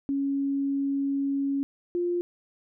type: tone pair in turn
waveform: sine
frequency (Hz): 277.2 / 350.4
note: C#4 / F4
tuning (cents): 0 / +6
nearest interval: major third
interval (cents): 406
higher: second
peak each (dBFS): -24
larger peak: neither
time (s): 0.09-1.63 / 1.95-2.21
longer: first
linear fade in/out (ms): 0
effects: none